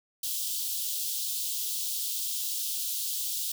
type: high-pass noise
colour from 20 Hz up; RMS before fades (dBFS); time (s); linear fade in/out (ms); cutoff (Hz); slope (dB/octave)
white; -32; 0.23-3.52; 5; 3100; 48
effects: none